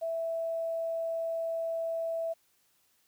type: tone with quantisation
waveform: sine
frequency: 659.3 Hz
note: E5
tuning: in tune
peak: -30 dBFS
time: 0.01-2.34 s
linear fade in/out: 20 ms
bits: 10
effects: white hiss -70 dBFS RMS until 3.07 s